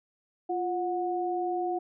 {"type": "tone pair together", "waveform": "sine", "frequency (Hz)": [349.2, 730.6], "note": ["F4", "F#5"], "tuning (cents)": [0, -22], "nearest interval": "octave + minor second", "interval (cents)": 1278, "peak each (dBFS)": [-30, -30], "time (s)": [0.49, 1.79], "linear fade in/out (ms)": 10, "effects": []}